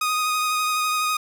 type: tone with vibrato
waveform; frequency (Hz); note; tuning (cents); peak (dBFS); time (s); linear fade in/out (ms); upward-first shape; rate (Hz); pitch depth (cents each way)
sawtooth; 1244.5; D#6; 0; -17; 0.01-1.17; 5; sine; 12; 16
effects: none